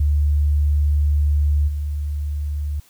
sine tone with level steps, 73.42 Hz, D2, in tune, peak -14 / -21 dBFS, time 0-2.8 s, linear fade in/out 5 ms, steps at 1.67 s, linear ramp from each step 20 ms, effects white hiss -54 dBFS RMS until 2.89 s

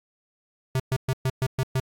square tone bursts, 130.81 Hz, C3, in tune, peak -22 dBFS, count 7, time 0.75-1.799 s, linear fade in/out 2 ms, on 47 ms, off 120 ms, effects AAC 48 kbps

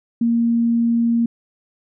sine tone, 233.1 Hz, A#3, in tune, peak -14 dBFS, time 0.21-1.26 s, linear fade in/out 5 ms, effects none

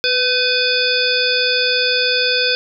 harmonic tone with a mistuned harmonic, 498.3 Hz, B4, 15 cents sharp, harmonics 1 / 3 / 5 / 7 / 9 / 10, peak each -21 / -21 / -21 / -21 / -21 / -21 dBFS, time 0.04-2.55 s, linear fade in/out 0 ms, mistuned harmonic 3, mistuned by +35 cents, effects none

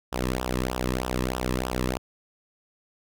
sawtooth tone with flanger, 63 Hz, B1, 35 cents sharp, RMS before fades -28 dBFS, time 0.12-1.98 s, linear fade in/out 10 ms, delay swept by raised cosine 0.45 to 1.39 ms, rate 3.2 Hz, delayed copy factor -0.8, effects none

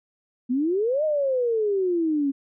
sine exponential two-way sweep, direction up then down, 238.3 to 630 to 270.8 Hz, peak -20 dBFS, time 0.49-2.32 s, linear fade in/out 20 ms, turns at 1.04 s, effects none

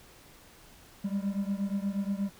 triangle beating tone pair, 195.6 / 204 Hz, G3 / G#3, -4 / -31 cents, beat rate 8.4 Hz, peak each -29 / -31 dBFS, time 1.04-2.3 s, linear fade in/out 10 ms, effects pink hiss -55 dBFS RMS until 2.39 s

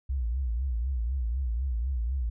sine tone with vibrato, 61.74 Hz, B1, in tune, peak -26 dBFS, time 0.09-2.3 s, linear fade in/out 10 ms, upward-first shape triangle, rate 4 Hz, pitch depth 210 cents each way, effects none

